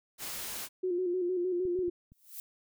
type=noise; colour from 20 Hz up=white; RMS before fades=-39 dBFS; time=0.18-0.69 s; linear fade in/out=50 ms
type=tone with vibrato; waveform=sine; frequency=360 Hz; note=F#4; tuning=47 cents flat; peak=-28 dBFS; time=0.83-1.9 s; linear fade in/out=10 ms; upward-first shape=square; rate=6.5 Hz; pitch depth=45 cents each way
type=clicks; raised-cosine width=5 ms; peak=-36 / -37 / -38 / -43 dBFS; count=4; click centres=1.653 / 1.79 / 1.881 / 2.12 s
type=noise with exponential growth; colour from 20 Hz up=violet; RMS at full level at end=-39 dBFS; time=2.12-2.4 s; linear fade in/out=1 ms; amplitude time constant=60 ms
effects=none